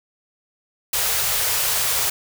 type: band-stop noise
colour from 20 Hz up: white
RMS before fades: -21 dBFS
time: 0.93-2.1 s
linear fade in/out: 5 ms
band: 150 to 400 Hz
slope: 48 dB/octave
effects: none